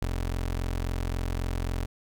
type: tone with ADSR envelope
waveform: 25% pulse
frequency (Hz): 43.71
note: F1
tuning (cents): +2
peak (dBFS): -21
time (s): 0.02-1.86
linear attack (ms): 5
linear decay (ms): 40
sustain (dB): -3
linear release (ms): 14
effects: none